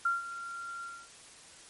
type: tone with ADSR envelope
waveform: sine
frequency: 1381 Hz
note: F6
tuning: 20 cents flat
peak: -24 dBFS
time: 0.05-1.09 s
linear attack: 6 ms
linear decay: 160 ms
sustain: -14 dB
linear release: 260 ms
effects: white hiss -53 dBFS RMS until 1.69 s + MP3 48 kbps